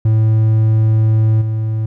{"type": "tone with level steps", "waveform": "triangle", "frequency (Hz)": 109.9, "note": "A2", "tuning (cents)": -2, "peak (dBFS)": [-7, -13], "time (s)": [0.05, 1.86], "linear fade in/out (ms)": 5, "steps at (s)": 1.41, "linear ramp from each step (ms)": 10, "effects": []}